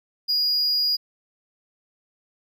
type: tone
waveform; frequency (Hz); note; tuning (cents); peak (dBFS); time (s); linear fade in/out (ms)
triangle; 4879; D#8; -35; -18; 0.28-0.97; 20
effects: none